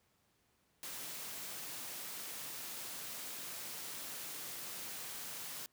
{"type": "high-pass noise", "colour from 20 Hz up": "white", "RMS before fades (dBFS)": -45, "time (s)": [0.83, 5.66], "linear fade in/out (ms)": 0, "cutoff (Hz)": 100, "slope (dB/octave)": 48, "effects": ["pink hiss -75 dBFS RMS until 5.72 s", "high-pass 60 Hz 12 dB/octave"]}